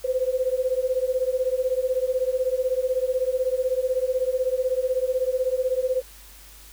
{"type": "beating tone pair", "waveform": "sine", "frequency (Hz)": [505, 521], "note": ["B4", "C5"], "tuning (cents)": [39, -7], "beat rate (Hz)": 16, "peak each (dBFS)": -24, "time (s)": [0.04, 6.02], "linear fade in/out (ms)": 10, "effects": ["added 50 Hz sine -48 dBFS peak until 6.72 s", "white hiss -48 dBFS RMS until 6.72 s"]}